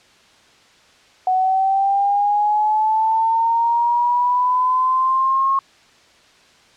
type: linear sweep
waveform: sine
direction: up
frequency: 740 to 1087 Hz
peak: -14 dBFS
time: 1.27-5.59 s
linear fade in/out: 2 ms
effects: white hiss -51 dBFS RMS until 6.76 s + low-pass 5000 Hz 12 dB/octave